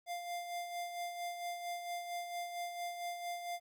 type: tone with tremolo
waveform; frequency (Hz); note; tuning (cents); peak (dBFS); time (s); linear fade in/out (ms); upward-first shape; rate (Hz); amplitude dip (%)
square; 698.5; F5; 0; -38; 0.06-3.6; 50; sine; 4.4; 50
effects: 13-bit